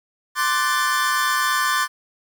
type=chord; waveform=45% pulse; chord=D dominant seventh; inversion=third; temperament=equal with one note detuned; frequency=1046.5 / 1174.7 / 1502.4 / 1760 Hz; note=C6 / D6 / F#6 / A6; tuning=0 / 0 / +26 / 0 cents; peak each=-24 / -23 / -26 / -23 dBFS; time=0.35-1.88 s; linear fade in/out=50 ms; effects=9-bit